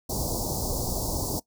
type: band-stop noise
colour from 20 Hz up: pink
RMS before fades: -29 dBFS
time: 0.09-1.4 s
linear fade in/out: 10 ms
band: 940 to 4600 Hz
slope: 48 dB/octave
effects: noise-tail reverb RT60 0.1 s tail -20 dB re dry